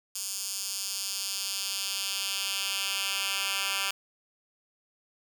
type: tone with high-pass filter sweep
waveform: 10% pulse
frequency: 196 Hz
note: G3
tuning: in tune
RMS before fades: -32 dBFS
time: 0.15-3.91 s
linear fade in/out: 5 ms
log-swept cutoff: 6300 to 2100 Hz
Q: 1.3
effects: none